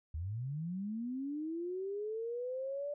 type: linear sweep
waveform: sine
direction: up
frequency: 72.5 to 587.3 Hz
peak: -36 dBFS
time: 0.14-2.94 s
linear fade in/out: 5 ms
effects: none